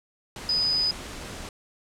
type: tone in noise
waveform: sine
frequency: 4989 Hz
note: D#8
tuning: 4 cents sharp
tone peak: -21 dBFS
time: 0.49-0.91 s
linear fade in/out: 2 ms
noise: pink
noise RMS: -38 dBFS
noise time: 0.36-1.49 s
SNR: +14 dB
effects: low-pass 9000 Hz 12 dB/octave